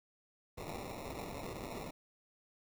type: noise with sample-and-hold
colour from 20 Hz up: white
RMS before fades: -44 dBFS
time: 0.57-1.91 s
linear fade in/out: 10 ms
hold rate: 1575 Hz
effects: none